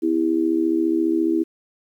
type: tone with amplitude modulation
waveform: sine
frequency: 327.4 Hz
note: E4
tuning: 12 cents flat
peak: -13 dBFS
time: 0.02-1.44 s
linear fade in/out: 20 ms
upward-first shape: sine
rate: 74.6 Hz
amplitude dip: 85%
effects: 9-bit